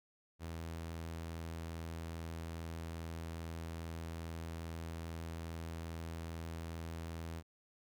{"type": "tone", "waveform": "sawtooth", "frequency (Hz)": 82.41, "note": "E2", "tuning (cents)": 0, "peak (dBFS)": -38, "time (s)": [0.39, 7.43], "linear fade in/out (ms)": 50, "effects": []}